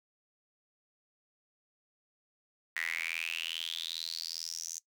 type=tone with high-pass filter sweep; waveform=sawtooth; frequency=82.41 Hz; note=E2; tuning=in tune; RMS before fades=-38 dBFS; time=2.76-4.79 s; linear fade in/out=0 ms; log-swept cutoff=1900 to 6400 Hz; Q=9; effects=noise-tail reverb RT60 0.1 s tail -20 dB re dry